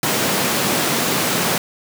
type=high-pass noise; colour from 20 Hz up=pink; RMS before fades=-19 dBFS; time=0.03-1.58 s; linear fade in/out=2 ms; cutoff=140 Hz; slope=24 dB/octave; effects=none